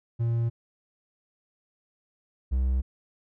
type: tone pair in turn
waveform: triangle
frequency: 116.54 / 64.32 Hz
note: A#2 / C2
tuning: 0 / -29 cents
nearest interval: minor seventh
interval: 1029 cents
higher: first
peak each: -21 / -20 dBFS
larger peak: second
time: 0.19-0.5 / 2.51-2.82 s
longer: neither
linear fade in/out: 20 ms
effects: none